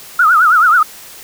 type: tone with vibrato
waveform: sine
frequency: 1346 Hz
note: E6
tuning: 36 cents sharp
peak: -6 dBFS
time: 0.19-0.83 s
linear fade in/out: 5 ms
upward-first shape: triangle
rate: 9.3 Hz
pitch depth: 200 cents each way
effects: white hiss -35 dBFS RMS until 1.23 s